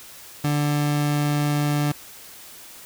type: tone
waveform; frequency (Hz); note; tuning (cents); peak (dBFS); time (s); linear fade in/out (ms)
30% pulse; 146.83; D3; 0; -17; 0.44-1.92; 5
effects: white hiss -43 dBFS RMS until 2.85 s